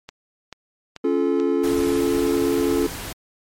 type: click train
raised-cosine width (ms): 0.2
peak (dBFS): -18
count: 5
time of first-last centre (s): 0.09-1.837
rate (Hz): 2.29
type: chord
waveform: triangle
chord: Db augmented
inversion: none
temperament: just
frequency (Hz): 277.2 / 346.5 / 433.1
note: Db4 / F4 / A4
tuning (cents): 0 / -14 / -27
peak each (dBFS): -20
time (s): 1.04-2.87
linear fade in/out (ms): 5
type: noise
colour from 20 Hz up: pink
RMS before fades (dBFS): -32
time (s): 1.63-3.13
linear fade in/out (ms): 10
effects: MP3 64 kbps